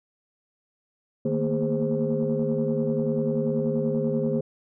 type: tone cluster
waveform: sine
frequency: 152.6 / 225.3 / 235.6 / 409.5 / 524 Hz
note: D#3 / A3 / A#3 / G#4 / C5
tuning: -33 / +41 / +19 / -24 / +2 cents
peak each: -28 dBFS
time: 1.25-4.41 s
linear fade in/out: 5 ms
effects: tanh soft clip ceiling -14 dBFS